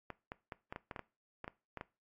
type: clicks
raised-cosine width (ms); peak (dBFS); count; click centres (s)
0.5; -27; 12; 0.103 / 0.319 / 0.522 / 0.725 / 0.761 / 0.912 / 0.962 / 0.993 / 1.444 / 1.479 / 1.773 / 1.811
effects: noise-tail reverb RT60 0.3 s tail -20 dB re dry + AAC 64 kbps